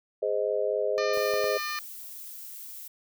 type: chord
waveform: sine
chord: Ab major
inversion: none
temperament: just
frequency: 415.3 / 519.1 / 623 Hz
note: Ab4 / C5 / Eb5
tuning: 0 / -14 / +2 cents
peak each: -29 dBFS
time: 0.22-1.58 s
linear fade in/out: 10 ms
type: harmonic tone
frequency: 602 Hz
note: D5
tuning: 43 cents sharp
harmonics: 2 / 3 / 4 / 5 / 6 / 7 / 8 / 9 / 10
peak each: -34 / -36 / -38 / -47 / -48 / -39 / -45 / -48 / -46 dBFS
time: 0.98-1.79 s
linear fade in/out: 0 ms
type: noise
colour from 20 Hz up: violet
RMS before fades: -42 dBFS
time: 1.13-2.88 s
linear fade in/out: 5 ms
type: clicks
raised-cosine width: 1 ms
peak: -28 dBFS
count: 3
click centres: 1.174 / 1.338 / 1.442 s
effects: none